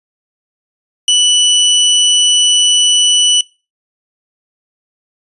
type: tone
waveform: sawtooth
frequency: 2967 Hz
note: F#7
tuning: 4 cents sharp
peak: -4 dBFS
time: 1.08-3.41 s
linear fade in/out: 2 ms
effects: noise-tail reverb RT60 0.3 s tail -23 dB re dry + resampled to 24000 Hz